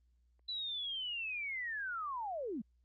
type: linear sweep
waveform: sine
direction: down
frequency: 4000 to 190.8 Hz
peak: -37 dBFS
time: 0.48-2.62 s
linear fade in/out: 10 ms
effects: added 60 Hz sine -68 dBFS peak until 2.84 s + Opus 24 kbps